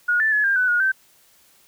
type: tone with pitch steps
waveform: sine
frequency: 1444 / 1761 / 1703 / 1599 / 1498 / 1441 / 1550 Hz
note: F#6 / A6 / G#6 / G6 / F#6 / F#6 / G6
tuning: -43 / +1 / +43 / +34 / +21 / -46 / -20 cents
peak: -16 dBFS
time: 0.08-0.92 s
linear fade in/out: 10 ms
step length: 120 ms
effects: white hiss -56 dBFS RMS until 1.67 s